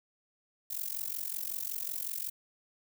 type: noise with amplitude modulation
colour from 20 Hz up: violet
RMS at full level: -33 dBFS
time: 0.7-2.3 s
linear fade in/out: 10 ms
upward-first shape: sine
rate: 45.4 Hz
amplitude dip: 90%
effects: none